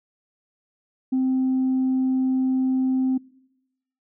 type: tone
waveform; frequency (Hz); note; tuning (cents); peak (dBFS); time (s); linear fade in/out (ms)
sine; 260.3; C4; -9; -17; 1.12-3.18; 10
effects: noise-tail reverb RT60 0.9 s tail -24 dB re dry + tanh soft clip ceiling -16 dBFS